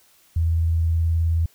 sine tone with vibrato, 82.41 Hz, E2, in tune, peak -17 dBFS, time 0.36-1.46 s, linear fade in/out 5 ms, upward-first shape sine, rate 19 Hz, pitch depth 26 cents each way, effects white hiss -57 dBFS RMS until 1.54 s

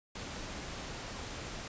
pink noise, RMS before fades -42 dBFS, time 0.15-1.68 s, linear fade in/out 5 ms, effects resampled to 16000 Hz

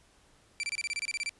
sawtooth tone bursts, 2343 Hz, D7, 5 cents flat, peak -27 dBFS, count 12, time 0.6-1.293 s, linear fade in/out 0 ms, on 33 ms, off 27 ms, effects pink hiss -63 dBFS RMS until 1.39 s + resampled to 24000 Hz

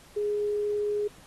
sine tone, 415.3 Hz, G#4, in tune, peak -25 dBFS, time 0.16-1.08 s, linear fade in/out 10 ms, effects pink hiss -54 dBFS RMS until 1.26 s + AAC 32 kbps

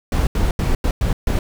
brown noise bursts at uneven times, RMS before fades -17 dBFS, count 6, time 0.12-0.27 / 0.35-0.51 / 0.59-0.75 / 0.84-0.91 / 1.01-1.13 / 1.27-1.39 s, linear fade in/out 2 ms, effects none

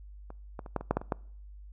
clicks, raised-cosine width 1 ms, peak -30 / -24 / -30 / -15 / -25 / -11 / -13 / -26 / -14 dBFS, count 9, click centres 0.304 / 0.592 / 0.662 / 0.763 / 0.81 / 0.91 / 0.97 / 1.015 / 1.122 s, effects noise-tail reverb RT60 0.6 s tail -25 dB re dry + added 50 Hz sine -45 dBFS peak until 1.72 s

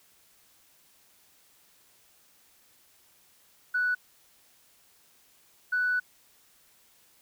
sine tone pair in turn, 1480 / 1485.3 Hz, F#6 / F#6, 0 / +6 cents, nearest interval unison, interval 6 cents, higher second, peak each -23 dBFS, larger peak neither, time 3.74-3.95 / 5.72-6 s, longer second, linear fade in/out 10 ms, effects tanh soft clip ceiling -19 dBFS + white hiss -62 dBFS RMS until 7.21 s

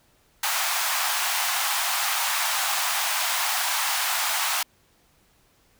pink high-pass noise, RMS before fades -25 dBFS, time 0.43-4.63 s, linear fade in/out 5 ms, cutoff 730 Hz, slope 48 dB/octave, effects pink hiss -62 dBFS RMS until 5.79 s

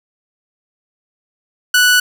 sawtooth tone, 1480 Hz, F#6, in tune, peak -5 dBFS, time 1.74-2 s, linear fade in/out 5 ms, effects none

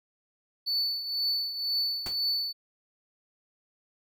triangle tone with tremolo, 4481 Hz, C#8, 18 cents sharp, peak -23 dBFS, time 0.66-2.53 s, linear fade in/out 20 ms, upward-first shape triangle, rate 2 Hz, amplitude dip 70%
pink noise with exponential decay, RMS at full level -36 dBFS, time 2.06-2.2 s, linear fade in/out 1 ms, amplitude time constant 30 ms
effects none

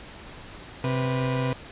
30% pulse tone pair together, 130.74 / 493.9 Hz, C3 / B4, -1 / 0 cents, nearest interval octave + major seventh, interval 2301 cents, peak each -22 / -27 dBFS, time 0.84-1.53 s, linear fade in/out 2 ms, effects pink hiss -43 dBFS RMS until 1.71 s + resampled to 8000 Hz

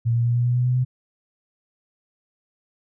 sine tone with pitch steps, 116.54 / 117.96 / 119.4 / 120.86 / 122.33 / 123.83 / 125.34 / 126.87 Hz, A#2 / A#2 / A#2 / B2 / B2 / B2 / B2 / B2, 0 / +21 / +42 / -37 / -16 / +5 / +26 / +47 cents, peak -17 dBFS, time 0.05-0.85 s, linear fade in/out 20 ms, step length 100 ms, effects none

